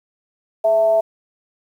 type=tone with frequency modulation; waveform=sine; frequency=659.3 Hz; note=E5; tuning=in tune; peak=-12 dBFS; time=0.64-1.01 s; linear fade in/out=10 ms; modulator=236 Hz; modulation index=0.3; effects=8-bit